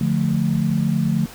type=chord; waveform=sine; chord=D minor; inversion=none; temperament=just; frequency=146.83 / 176.2 / 220.2 Hz; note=D3 / F3 / A3; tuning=0 / +16 / +2 cents; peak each=-21 dBFS; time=0.01-1.26 s; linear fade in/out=2 ms; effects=pink hiss -40 dBFS RMS until 1.34 s